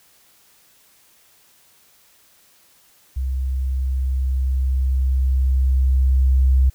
sine tone with level ramp, 65.41 Hz, C2, in tune, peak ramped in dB -20 to -11 dBFS, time 3.16-6.7 s, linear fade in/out 10 ms, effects white hiss -55 dBFS RMS until 6.74 s

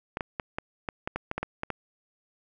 clicks, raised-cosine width 0.5 ms, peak -15 dBFS, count 12, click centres 0.171 / 0.208 / 0.398 / 0.585 / 0.888 / 1.075 / 1.16 / 1.314 / 1.38 / 1.43 / 1.634 / 1.703 s, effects none

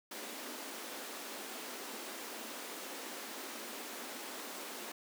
pink high-pass noise, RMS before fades -45 dBFS, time 0.11-4.92 s, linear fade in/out 5 ms, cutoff 230 Hz, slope 48 dB/octave, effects none

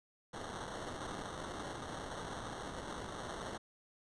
blue noise with sample-and-hold, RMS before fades -44 dBFS, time 0.33-3.58 s, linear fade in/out 10 ms, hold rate 2450 Hz, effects resampled to 22050 Hz

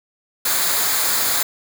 white noise with comb filter, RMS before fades -19 dBFS, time 0.45-1.43 s, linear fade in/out 5 ms, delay 0.35 ms, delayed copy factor -0.55, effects none

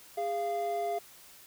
triangle tone pair together, 409.6 / 690.9 Hz, G#4 / F5, -24 / -19 cents, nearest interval major sixth, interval 905 cents, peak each -33 / -29 dBFS, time 0.17-0.99 s, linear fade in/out 10 ms, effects white hiss -54 dBFS RMS until 1.46 s

